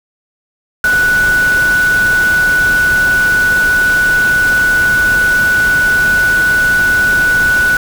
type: tone in noise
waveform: sine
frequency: 1480 Hz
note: F#6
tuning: in tune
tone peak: -8 dBFS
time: 0.84-7.77 s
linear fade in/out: 2 ms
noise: pink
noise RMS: -22 dBFS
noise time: 0.84-7.77 s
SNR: +11 dB
effects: none